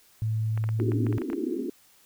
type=tone with pitch glide; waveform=sine; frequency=110 to 111.41 Hz; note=A2 to A2; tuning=0 to +22 cents; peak=-24 dBFS; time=0.22-1.18 s; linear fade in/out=0 ms; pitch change=+22 cents; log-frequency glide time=0.64-0.99 s
type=clicks; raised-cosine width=0.5 ms; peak=-24 dBFS; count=11; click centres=0.576 / 0.64 / 0.69 / 0.8 / 0.919 / 1.067 / 1.127 / 1.183 / 1.218 / 1.301 / 1.331 s
type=band-pass noise; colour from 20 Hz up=pink; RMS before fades=-30 dBFS; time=0.79-1.7 s; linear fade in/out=5 ms; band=230 to 410 Hz; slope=96 dB/octave
effects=white hiss -59 dBFS RMS until 2.05 s